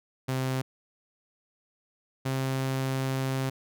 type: tone pair in turn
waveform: sawtooth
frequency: 130.81 / 132.87 Hz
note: C3 / C3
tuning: 0 / +27 cents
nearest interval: unison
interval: 27 cents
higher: second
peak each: -23 / -23 dBFS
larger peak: neither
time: 0.28-0.62 / 2.25-3.5 s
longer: second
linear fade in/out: 10 ms
effects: none